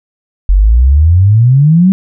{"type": "exponential sweep", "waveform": "sine", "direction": "up", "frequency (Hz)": [44.59, 196], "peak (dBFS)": -3, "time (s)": [0.49, 1.92], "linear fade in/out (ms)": 0, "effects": []}